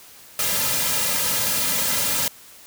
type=noise with comb filter; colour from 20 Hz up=white; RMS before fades=-22 dBFS; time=0.39-2.28 s; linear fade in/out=2 ms; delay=2.7 ms; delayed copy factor=-0.8; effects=white hiss -46 dBFS RMS until 2.66 s